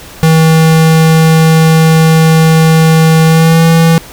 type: tone with pitch glide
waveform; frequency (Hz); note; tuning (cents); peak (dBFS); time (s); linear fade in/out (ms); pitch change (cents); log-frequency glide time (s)
square; 160.6 to 164.35; E3 to E3; -45 to -5; -4; 0.23-3.98; 0; +40; 3.25-3.63
effects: pink hiss -31 dBFS RMS until 4.12 s